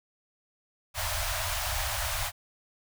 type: band-stop noise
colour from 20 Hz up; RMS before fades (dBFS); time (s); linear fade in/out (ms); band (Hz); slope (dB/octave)
pink; -31; 0.94-2.32; 50; 110 to 580; 96
effects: none